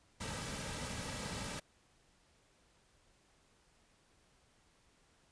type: noise with comb filter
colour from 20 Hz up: pink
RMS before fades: -42 dBFS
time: 0.2-1.6 s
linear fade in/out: 10 ms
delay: 2.8 ms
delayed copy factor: -0.55
effects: pink hiss -70 dBFS RMS until 5.31 s + resampled to 22050 Hz